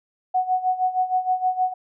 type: tone with tremolo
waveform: sine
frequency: 740 Hz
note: F#5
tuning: in tune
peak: -16 dBFS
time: 0.34-1.74 s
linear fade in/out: 10 ms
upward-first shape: sine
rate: 6.4 Hz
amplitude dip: 80%
effects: none